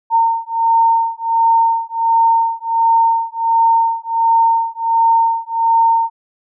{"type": "beating tone pair", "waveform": "sine", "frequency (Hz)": [913, 914.4], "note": ["A#5", "A#5"], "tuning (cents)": [-36, -34], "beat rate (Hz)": 1.4, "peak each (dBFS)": -14, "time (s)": [0.1, 6.1], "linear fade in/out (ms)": 50, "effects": []}